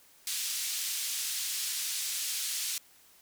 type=band-pass noise; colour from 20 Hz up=white; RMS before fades=-34 dBFS; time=0.27-2.78 s; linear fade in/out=2 ms; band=3000 to 9700 Hz; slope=12 dB/octave; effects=white hiss -60 dBFS RMS until 3.21 s